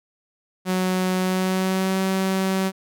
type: tone with pitch glide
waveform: sawtooth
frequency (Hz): 185 to 190.42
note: F#3 to G3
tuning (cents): 0 to -50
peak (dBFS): -16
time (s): 0.65-2.72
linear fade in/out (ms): 50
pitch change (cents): +50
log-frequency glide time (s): 1.19-2
effects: none